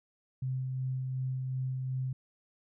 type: tone with tremolo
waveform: sine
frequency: 130 Hz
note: C3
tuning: 11 cents flat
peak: -30 dBFS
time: 0.42-2.13 s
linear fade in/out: 5 ms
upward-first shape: sine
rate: 2.7 Hz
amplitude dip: 25%
effects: none